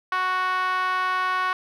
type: tone with band-pass filter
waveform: 5% pulse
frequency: 370 Hz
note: F#4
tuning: in tune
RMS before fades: -24 dBFS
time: 0.12-1.53 s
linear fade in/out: 2 ms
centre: 1200 Hz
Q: 3.8
effects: none